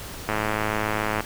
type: click train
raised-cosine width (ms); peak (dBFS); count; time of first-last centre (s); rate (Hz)
0.5; -9; 99; 0.29-1.206; 107
effects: pink hiss -37 dBFS RMS until 1.25 s